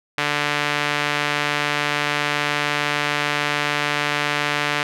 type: tone with band-pass filter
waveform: sawtooth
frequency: 146.83 Hz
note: D3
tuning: in tune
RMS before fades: -22 dBFS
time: 0.18-4.83 s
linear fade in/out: 2 ms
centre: 2200 Hz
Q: 1.1
effects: none